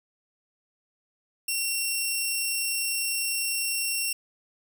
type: tone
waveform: 10% pulse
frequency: 2730 Hz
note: F7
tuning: 40 cents flat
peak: -17 dBFS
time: 1.48-4.13 s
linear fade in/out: 5 ms
effects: none